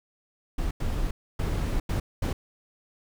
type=noise bursts at uneven times; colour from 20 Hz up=brown; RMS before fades=-27 dBFS; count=5; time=0.58-0.71 / 0.8-1.11 / 1.39-1.8 / 1.89-2 / 2.22-2.33 s; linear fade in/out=5 ms; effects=none